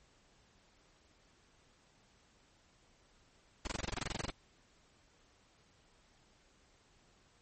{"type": "noise bursts", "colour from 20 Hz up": "pink", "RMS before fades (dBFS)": -37, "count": 15, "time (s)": [3.65, 4.302], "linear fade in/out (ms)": 2, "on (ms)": 22, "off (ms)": 23, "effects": ["pink hiss -68 dBFS RMS until 7.41 s", "MP3 32 kbps"]}